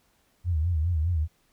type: tone with vibrato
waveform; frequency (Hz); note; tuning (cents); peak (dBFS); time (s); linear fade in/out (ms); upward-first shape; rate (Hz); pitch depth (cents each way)
sine; 82.41; E2; 0; -22; 0.44-1.28; 50; sine; 4.9; 140
effects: pink hiss -67 dBFS RMS until 1.52 s